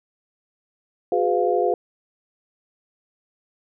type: tone cluster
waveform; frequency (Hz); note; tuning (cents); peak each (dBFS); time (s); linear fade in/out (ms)
sine; 363.6 / 415.1 / 503 / 700; F#4 / G#4 / B4 / F5; -30 / -1 / +32 / +4; -23; 1.12-1.74; 2
effects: none